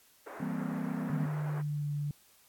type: band-pass noise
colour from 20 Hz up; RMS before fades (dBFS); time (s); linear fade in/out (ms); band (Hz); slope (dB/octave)
pink; -46; 0.26-1.62; 10; 360 to 1700; 24
type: chord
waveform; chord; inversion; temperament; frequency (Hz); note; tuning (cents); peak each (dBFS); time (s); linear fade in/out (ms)
sine; C dominant seventh; first; equal with one note detuned; 164.81 / 196 / 234.4 / 261.6; E3 / G3 / Bb3 / C4; 0 / 0 / +10 / 0; -38; 0.4-1.26; 5
type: tone with pitch glide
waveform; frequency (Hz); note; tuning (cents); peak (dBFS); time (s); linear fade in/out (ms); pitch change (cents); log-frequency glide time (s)
sine; 151.2 to 145.88; D#3 to D3; -49 to -11; -31; 1.1-2.11; 2; -62; 1.3-1.91
effects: white hiss -63 dBFS RMS until 2.48 s + AAC 64 kbps